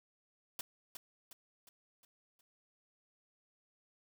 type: noise with echo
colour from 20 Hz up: white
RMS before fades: -41 dBFS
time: 0.59-0.61 s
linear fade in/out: 2 ms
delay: 360 ms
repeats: 5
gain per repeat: -6 dB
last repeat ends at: 2.41 s
effects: none